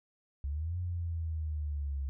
sine exponential two-way sweep, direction up then down, 67.6 to 90 to 67.6 Hz, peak -32 dBFS, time 0.44-2.09 s, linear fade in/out 0 ms, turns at 0.78 s, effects none

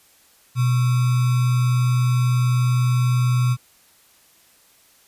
sine tone with sample-and-hold, 124.4 Hz, B2, 13 cents sharp, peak -15 dBFS, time 0.55-3.57 s, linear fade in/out 50 ms, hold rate 1225 Hz, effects white hiss -55 dBFS RMS until 5.07 s + resampled to 32000 Hz

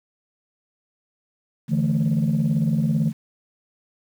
sine chord, D suspended second, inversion none, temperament equal, 146.83 / 164.81 / 220 Hz, D3 / E3 / A3, 0 / 0 / 0 cents, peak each -21 dBFS, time 1.68-3.13 s, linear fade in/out 50 ms, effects tanh soft clip ceiling -13 dBFS + 8-bit

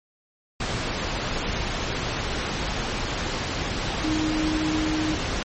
sine tone in noise, 311.1 Hz, D#4, in tune, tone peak -23 dBFS, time 4.04-5.15 s, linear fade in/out 5 ms, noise pink, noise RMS -27 dBFS, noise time 0.6-5.43 s, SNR +1 dB, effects low-pass 6000 Hz 12 dB/octave + MP3 32 kbps

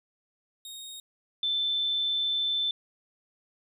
sawtooth / sine tone pair in turn, 3729 / 3533 Hz, A#7 / A7, 0 / +6 cents, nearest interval minor second, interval 94 cents, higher first, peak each -37 / -25 dBFS, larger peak second, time 0.65-1 / 1.43-2.71 s, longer second, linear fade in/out 2 ms, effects none

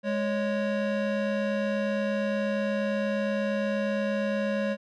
square tone pair together, 207.5 / 554 Hz, G#3 / C#5, -1 / -1 cents, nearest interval octave + perfect fourth, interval 1700 cents, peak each -29 / -29 dBFS, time 0.03-4.77 s, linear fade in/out 50 ms, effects low-pass 3000 Hz 12 dB/octave

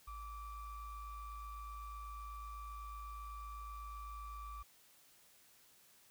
triangle ring-modulated tone, 607 Hz, D#5, 43 cents flat, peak -40 dBFS, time 0.07-4.63 s, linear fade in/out 10 ms, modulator 553 Hz, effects white hiss -66 dBFS RMS until 6.1 s

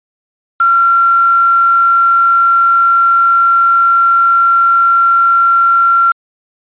sine tone with quantisation, 1369 Hz, F6, 35 cents flat, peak -6 dBFS, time 0.6-6.12 s, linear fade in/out 5 ms, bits 4, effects resampled to 8000 Hz

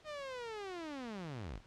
sawtooth linear sweep, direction down, 622.3 to 30.87 Hz, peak -38 dBFS, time 0.04-1.61 s, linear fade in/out 50 ms, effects pink hiss -63 dBFS RMS until 1.66 s + low-pass 5000 Hz 12 dB/octave

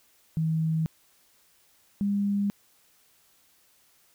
sine tone pair in turn, 160 / 201.6 Hz, D#3 / G3, +49 / +49 cents, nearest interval major third, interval 400 cents, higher second, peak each -23 dBFS, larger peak neither, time 0.37-0.86 / 2.01-2.5 s, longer neither, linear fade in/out 0 ms, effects white hiss -63 dBFS RMS until 4.14 s

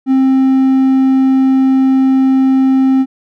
triangle tone, 264.6 Hz, C4, 20 cents sharp, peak -5 dBFS, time 0.06-3.06 s, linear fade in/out 50 ms, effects none

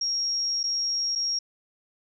sine tone with dropouts, 5588 Hz, F8, in tune, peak -24 dBFS, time 0.01-1.39 s, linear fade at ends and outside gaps 5 ms, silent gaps 0.632-0.638 / 1.153-1.157 s, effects none

